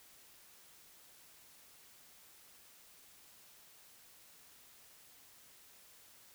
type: silence
effects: white hiss -61 dBFS RMS until 6.34 s